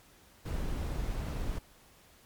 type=noise; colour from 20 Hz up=brown; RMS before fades=-34 dBFS; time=0.45-1.59 s; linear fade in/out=10 ms; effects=pink hiss -60 dBFS RMS until 2.25 s + MP3 96 kbps